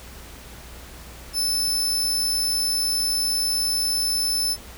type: tone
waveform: sawtooth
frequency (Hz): 5270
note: E8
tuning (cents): -1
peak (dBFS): -18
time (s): 1.33-4.57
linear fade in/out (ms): 50
effects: added 60 Hz sine -43 dBFS peak until 4.77 s + pink hiss -43 dBFS RMS until 4.77 s